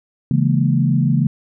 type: chord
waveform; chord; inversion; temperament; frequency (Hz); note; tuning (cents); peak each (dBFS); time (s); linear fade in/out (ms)
sine; A# half-diminished seventh; first; equal; 138.59 / 164.81 / 207.7 / 233.1; C#3 / E3 / G#3 / A#3; 0 / 0 / 0 / 0; -16 / -18 / -22 / -20; 0.31-1.27; 2
effects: none